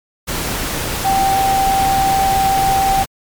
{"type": "tone in noise", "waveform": "sine", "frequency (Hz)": 778, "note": "G5", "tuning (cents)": -13, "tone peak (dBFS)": -12, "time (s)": [1.04, 3.04], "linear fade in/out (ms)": 20, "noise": "pink", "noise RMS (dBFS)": -21, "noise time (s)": [0.27, 3.06], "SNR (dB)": 6, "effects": ["MP3 96 kbps"]}